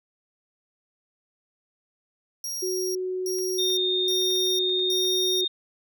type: tone bursts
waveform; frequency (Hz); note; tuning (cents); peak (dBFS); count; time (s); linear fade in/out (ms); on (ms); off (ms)
sawtooth; 5630; F8; +13; -27; 4; 2.44-5.41; 2; 510; 310
type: tone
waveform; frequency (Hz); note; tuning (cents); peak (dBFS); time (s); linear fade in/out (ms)
sine; 370; F#4; 0; -26; 2.62-5.45; 10
type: clicks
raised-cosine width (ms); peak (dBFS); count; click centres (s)
0.2; -31; 10; 3.386 / 3.701 / 4.111 / 4.22 / 4.306 / 4.36 / 4.469 / 4.695 / 4.794 / 5.048
type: tone with pitch glide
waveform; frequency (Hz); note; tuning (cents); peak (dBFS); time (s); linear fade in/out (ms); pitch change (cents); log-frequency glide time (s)
sine; 3654 to 3677; A#7 to A#7; -35 to -24; -23; 3.58-5.48; 10; +11; 3.8-5.29
effects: none